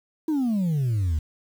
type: exponential sweep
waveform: sine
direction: down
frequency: 325.5 to 73.42 Hz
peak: -18 dBFS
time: 0.28-1.19 s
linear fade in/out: 5 ms
effects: tanh soft clip ceiling -20 dBFS + 8-bit